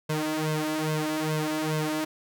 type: tone with flanger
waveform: sawtooth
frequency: 154.9 Hz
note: D#3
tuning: 7 cents flat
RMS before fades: -28 dBFS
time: 0.09-2.05 s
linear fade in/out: 10 ms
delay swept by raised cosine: 1.9 to 3.5 ms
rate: 2.4 Hz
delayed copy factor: +1
effects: none